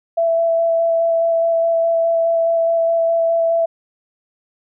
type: tone with vibrato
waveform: sine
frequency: 665 Hz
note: E5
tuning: 15 cents sharp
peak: -13 dBFS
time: 0.17-3.66 s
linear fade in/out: 10 ms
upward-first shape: square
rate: 4.8 Hz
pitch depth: 8 cents each way
effects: none